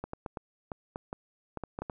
clicks, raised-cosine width 1 ms, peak -22 dBFS, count 12, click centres 0.04 / 0.134 / 0.262 / 0.372 / 0.718 / 0.959 / 1.129 / 1.573 / 1.637 / 1.789 / 1.82 / 1.898 s, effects none

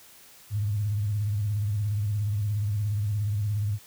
sine tone with vibrato, 103.83 Hz, G#2, in tune, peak -24 dBFS, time 0.5-3.79 s, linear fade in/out 50 ms, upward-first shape sine, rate 17 Hz, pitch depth 86 cents each way, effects white hiss -52 dBFS RMS until 3.86 s

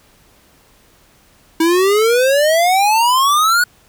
square exponential sweep, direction up, 320 to 1480 Hz, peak -11 dBFS, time 1.6-3.64 s, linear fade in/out 5 ms, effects pink hiss -51 dBFS RMS until 3.88 s

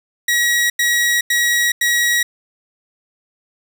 sawtooth tone bursts, 1911 Hz, A#6, 43 cents sharp, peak -10 dBFS, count 4, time 0.28-2.23 s, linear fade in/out 5 ms, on 420 ms, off 90 ms, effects none

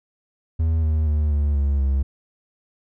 triangle tone with pitch steps, 80.7 / 77.95 / 75.3 / 72.73 / 70.25 / 67.86 Hz, E2 / D#2 / D2 / D2 / C#2 / C#2, -36 / +4 / +44 / -16 / +24 / -36 cents, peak -15 dBFS, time 0.59-2.03 s, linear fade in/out 10 ms, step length 240 ms, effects none

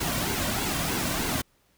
pink noise with flanger, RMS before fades -28 dBFS, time 0-1.42 s, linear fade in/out 10 ms, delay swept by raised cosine 1.6 to 2.4 ms, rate 3.2 Hz, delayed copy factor -0.55, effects pink hiss -66 dBFS RMS until 1.77 s

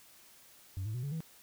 sine tone with pitch steps, 94.9 / 108.38 / 123.78 / 141.37 / 161.46 Hz, F#2 / A2 / B2 / C#3 / E3, +44 / -26 / +4 / +34 / -36 cents, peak -32 dBFS, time 0.77-1.205 s, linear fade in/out 0 ms, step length 87 ms, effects tanh soft clip ceiling -33 dBFS + white hiss -59 dBFS RMS until 1.42 s

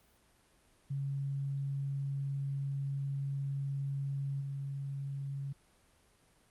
sine tone with level steps, 138.59 Hz, C#3, in tune, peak -33 / -36 dBFS, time 0.9-5.53 s, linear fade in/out 10 ms, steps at 4.4 s, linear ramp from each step 20 ms, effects pink hiss -67 dBFS RMS until 6.5 s + Opus 32 kbps

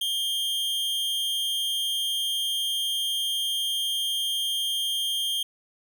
45% pulse tone with amplitude modulation, 3200 Hz, G7, 35 cents sharp, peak -22 dBFS, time 0.01-5.43 s, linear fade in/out 5 ms, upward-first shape sine, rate 232 Hz, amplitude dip 55%, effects none

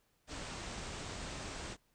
pink low-pass noise, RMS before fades -44 dBFS, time 0.27-1.77 s, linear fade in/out 50 ms, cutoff 8700 Hz, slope 96 dB/octave, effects pink hiss -75 dBFS RMS until 1.94 s

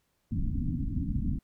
pink low-pass noise, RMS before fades -30 dBFS, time 0.31-1.39 s, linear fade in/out 10 ms, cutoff 290 Hz, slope 96 dB/octave, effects pink hiss -75 dBFS RMS until 1.43 s

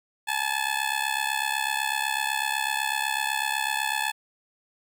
15% pulse tone with amplitude modulation, 862 Hz, A5, 36 cents flat, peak -15 dBFS, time 0.27-4.12 s, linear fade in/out 20 ms, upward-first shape sine, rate 68 Hz, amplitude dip 85%, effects none

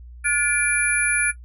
sine tone cluster, 1437 / 1720 / 2360 / 10270 Hz, F6 / A6 / D7 / E9, +49 / -40 / +8 / -46 cents, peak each -23 dBFS, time 0.24-1.32 s, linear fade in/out 20 ms, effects noise-tail reverb RT60 0.1 s tail -17 dB re dry + added 60 Hz sine -38 dBFS peak until 1.44 s

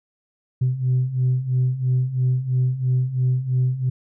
sine beating tone pair, 125.7 / 128.7 Hz, B2 / C3, +31 / -28 cents, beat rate 3 Hz, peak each -22 / -18 dBFS, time 0.61-3.9 s, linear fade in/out 10 ms, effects tanh soft clip ceiling -13 dBFS

